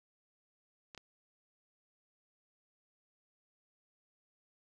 clicks, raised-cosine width 0.2 ms, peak -30 dBFS, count 2, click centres 0.948 / 0.977 s, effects none

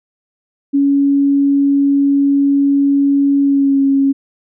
sine tone with pitch glide, 280 to 274.4 Hz, C#4 to C#4, +18 to -17 cents, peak -9 dBFS, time 0.73-4.13 s, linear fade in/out 20 ms, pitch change -35 cents, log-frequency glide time 3.42-3.8 s, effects none

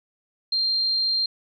sine tone, 4182 Hz, C8, 2 cents flat, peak -20 dBFS, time 0.52-1.26 s, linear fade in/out 5 ms, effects none

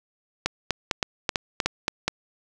clicks, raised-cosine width 0.2 ms, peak -5 dBFS, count 10, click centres 0.46 / 0.707 / 0.912 / 1.028 / 1.292 / 1.358 / 1.602 / 1.66 / 1.881 / 2.08 s, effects none

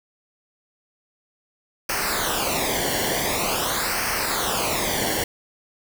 pink noise with flanger, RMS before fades -24 dBFS, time 1.89-5.24 s, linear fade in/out 5 ms, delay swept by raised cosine 0.27 to 0.8 ms, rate 0.46 Hz, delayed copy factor -0.75, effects none

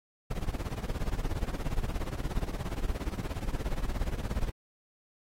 brown noise with tremolo, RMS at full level -28 dBFS, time 0.3-4.5 s, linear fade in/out 10 ms, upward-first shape triangle, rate 17 Hz, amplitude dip 95%, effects AAC 48 kbps

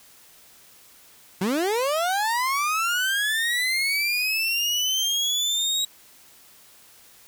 30% pulse linear sweep, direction up, 174.3 to 3834 Hz, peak -19 dBFS, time 1.41-5.85 s, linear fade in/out 5 ms, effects white hiss -52 dBFS RMS until 7.27 s

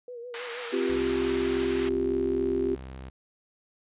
sine tone with vibrato, 481.3 Hz, B4, 45 cents flat, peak -37 dBFS, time 0.08-0.97 s, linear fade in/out 2 ms, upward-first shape sine, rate 6.3 Hz, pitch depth 58 cents each way
white band-pass noise, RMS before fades -39 dBFS, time 0.34-1.89 s, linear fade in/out 2 ms, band 880 to 2700 Hz, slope 12 dB/octave
sine chord, C suspended fourth, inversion none, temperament just, 261.6 / 348.8 / 392.4 Hz, C4 / F4 / G4, 0 / -2 / +2 cents, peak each -31 / -29 / -27 dBFS, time 0.72-2.76 s, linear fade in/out 20 ms
sawtooth tone, 65.41 Hz, C2, in tune, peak -35 dBFS, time 0.89-3.1 s, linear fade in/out 10 ms
effects resampled to 8000 Hz

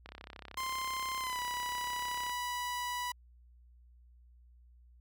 click train, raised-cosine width 0.3 ms, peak -30 dBFS, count 75, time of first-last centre 0.06-2.296 s, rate 33.1 Hz
sawtooth tone with pitch glide, 1046.5 to 982.1 Hz, C6 to B5, 0 to -10 cents, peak -31 dBFS, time 0.57-3.12 s, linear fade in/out 5 ms, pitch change -110 cents, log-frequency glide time 1.19-1.4 s
effects added 60 Hz sine -57 dBFS peak until 5 s

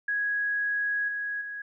sine tone with level steps, 1661.2 Hz, G#6, in tune, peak -25 / -29 / -34 dBFS, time 0.08-1.62 s, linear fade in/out 5 ms, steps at 1.08 / 1.41 s, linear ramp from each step 5 ms, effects none

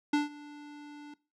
square tone with ADSR envelope, 293.7 Hz, D4, in tune, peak -23 dBFS, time 0.13-1.14 s, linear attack 6 ms, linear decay 150 ms, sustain -22 dB, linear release 4 ms, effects noise-tail reverb RT60 0.3 s tail -20 dB re dry + low-pass 5000 Hz 12 dB/octave

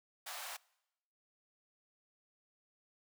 pink high-pass noise, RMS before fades -45 dBFS, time 0.26-0.57 s, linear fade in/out 10 ms, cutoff 620 Hz, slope 48 dB/octave, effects noise-tail reverb RT60 0.9 s tail -24 dB re dry

